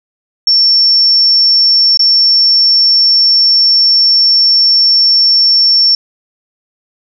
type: tone with dropouts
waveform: sine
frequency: 5440 Hz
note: F8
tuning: 46 cents flat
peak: -5 dBFS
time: 0.47-5.95 s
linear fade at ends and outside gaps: 2 ms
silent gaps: 1.973-1.993 s
effects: none